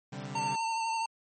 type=chord; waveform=sawtooth; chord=C suspended second; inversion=none; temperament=equal with one note detuned; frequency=130.81 / 145.73 / 196 Hz; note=C3 / D3 / G3; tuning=0 / -13 / 0 cents; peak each=-38 dBFS; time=0.12-0.56 s; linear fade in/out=10 ms
type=tone with vibrato; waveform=square; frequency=903 Hz; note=A5; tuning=45 cents sharp; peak=-30 dBFS; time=0.35-1.06 s; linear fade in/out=5 ms; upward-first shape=sine; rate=12 Hz; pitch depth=23 cents each way
effects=MP3 32 kbps